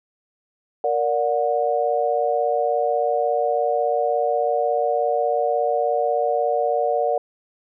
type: chord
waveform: sine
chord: Bb augmented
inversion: none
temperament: just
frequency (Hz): 466.2 / 582.7 / 728.4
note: Bb4 / D5 / F#5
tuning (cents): 0 / -14 / -27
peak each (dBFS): -23 / -22 / -22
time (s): 0.84-7.18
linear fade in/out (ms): 2
effects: none